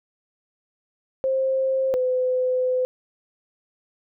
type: tone pair in turn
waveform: sine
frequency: 529 / 508 Hz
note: C5 / B4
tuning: +19 / +49 cents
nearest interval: minor second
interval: 70 cents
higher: first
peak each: -19 dBFS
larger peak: neither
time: 1.24-1.94 / 1.94-2.85 s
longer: second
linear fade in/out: 0 ms
effects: none